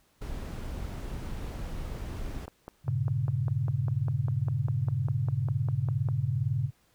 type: noise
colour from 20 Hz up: brown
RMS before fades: -36 dBFS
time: 0.21-2.46 s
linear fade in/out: 10 ms
type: click train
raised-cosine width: 1 ms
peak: -26 dBFS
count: 19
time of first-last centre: 2.48-6.087 s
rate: 4.99 Hz
type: chord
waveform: sine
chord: G diminished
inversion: none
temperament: equal with one note detuned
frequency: 98.91 / 116.54 / 138.59 Hz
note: G2 / Bb2 / Db3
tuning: +16 / 0 / 0 cents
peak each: -32 / -30 / -29 dBFS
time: 2.84-6.71 s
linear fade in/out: 50 ms
effects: pink hiss -67 dBFS RMS until 6.94 s